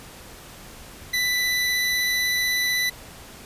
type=tone with vibrato; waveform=25% pulse; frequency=1987 Hz; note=B6; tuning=10 cents sharp; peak=-17 dBFS; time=1.13-2.9 s; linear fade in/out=10 ms; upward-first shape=triangle; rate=16 Hz; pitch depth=9 cents each way; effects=pink hiss -43 dBFS RMS until 3.45 s + resampled to 32000 Hz